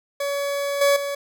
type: tone with level steps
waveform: 40% pulse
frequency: 565 Hz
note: C#5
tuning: 33 cents sharp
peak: -22 / -14 / -24 dBFS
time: 0.2-1.15 s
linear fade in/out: 5 ms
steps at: 0.81 / 0.96 s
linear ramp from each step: 5 ms
effects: none